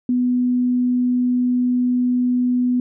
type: tone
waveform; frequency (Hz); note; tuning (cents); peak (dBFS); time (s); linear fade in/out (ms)
sine; 248; B3; +7; -15; 0.09-2.8; 2
effects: none